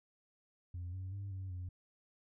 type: tone with pitch steps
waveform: sine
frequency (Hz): 88.4 / 93.7 / 99.2 / 94.8 / 90.1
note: F2 / F#2 / G2 / F#2 / F#2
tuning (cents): +22 / +22 / +21 / +43 / -45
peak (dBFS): -38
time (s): 0.74-1.69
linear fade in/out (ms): 5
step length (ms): 190
effects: tanh soft clip ceiling -38 dBFS